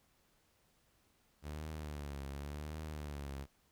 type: tone with vibrato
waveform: sawtooth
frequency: 73.3 Hz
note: D2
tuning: 3 cents flat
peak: -38 dBFS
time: 1.42-3.47 s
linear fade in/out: 50 ms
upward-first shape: triangle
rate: 0.9 Hz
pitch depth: 120 cents each way
effects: pink hiss -73 dBFS RMS until 3.71 s